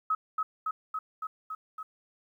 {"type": "tone with echo", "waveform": "sine", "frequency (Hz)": 1278, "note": "D#6", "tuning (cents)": 46, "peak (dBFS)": -24, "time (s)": [0.1, 0.15], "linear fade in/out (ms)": 5, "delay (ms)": 280, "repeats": 6, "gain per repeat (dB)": -2, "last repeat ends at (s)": 1.83, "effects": ["11-bit"]}